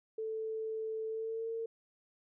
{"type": "tone with pitch glide", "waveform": "sine", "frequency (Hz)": [440.9, 454.1], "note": ["A4", "A#4"], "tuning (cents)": [4, -45], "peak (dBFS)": -35, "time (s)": [0.18, 1.66], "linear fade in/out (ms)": 5, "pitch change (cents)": 51, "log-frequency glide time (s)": [1.07, 1.49], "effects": []}